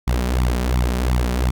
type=tone with flanger; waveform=sawtooth; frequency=61.74 Hz; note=B1; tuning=in tune; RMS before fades=-19 dBFS; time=0.07-1.51 s; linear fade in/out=10 ms; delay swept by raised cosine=0.87 to 5.17 ms; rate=2.8 Hz; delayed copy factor=+0.9; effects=none